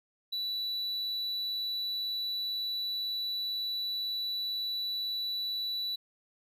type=tone; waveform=triangle; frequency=3951 Hz; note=B7; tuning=in tune; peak=-30 dBFS; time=0.32-5.96 s; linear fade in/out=10 ms; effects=none